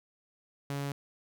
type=tone; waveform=sawtooth; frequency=140.9 Hz; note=C#3; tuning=29 cents sharp; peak=-29 dBFS; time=0.7-0.92 s; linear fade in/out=0 ms; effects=none